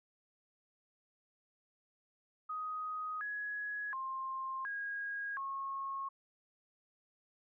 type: tone with pitch steps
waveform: sine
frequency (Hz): 1252 / 1676 / 1058 / 1639 / 1089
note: D#6 / G#6 / C6 / G#6 / C#6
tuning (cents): +10 / +15 / +19 / -23 / -31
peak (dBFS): -37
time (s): 2.49-6.09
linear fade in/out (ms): 10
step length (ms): 720
effects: none